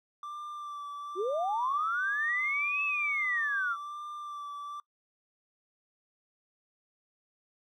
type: tone with vibrato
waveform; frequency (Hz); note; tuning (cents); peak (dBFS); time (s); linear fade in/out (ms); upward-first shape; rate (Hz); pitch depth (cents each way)
triangle; 1174.7; D6; 0; -36; 0.23-4.8; 2; sine; 1.1; 27
type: linear two-way sweep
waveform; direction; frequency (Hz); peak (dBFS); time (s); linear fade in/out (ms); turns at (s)
sine; up then down; 335.6 to 2628 to 1311; -28; 1.15-3.77; 50; 2.84
effects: noise-tail reverb RT60 0.1 s tail -22 dB re dry